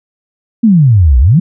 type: exponential two-way sweep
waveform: sine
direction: down then up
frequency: 240 to 58 to 192.5 Hz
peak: -3 dBFS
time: 0.63-1.4 s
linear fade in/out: 10 ms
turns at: 1.19 s
effects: none